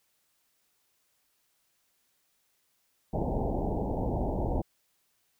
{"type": "low-pass noise", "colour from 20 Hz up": "pink", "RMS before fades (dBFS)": -30, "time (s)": [3.13, 4.62], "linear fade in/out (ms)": 10, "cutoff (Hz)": 900, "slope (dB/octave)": 96, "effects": ["white hiss -73 dBFS RMS until 5.39 s"]}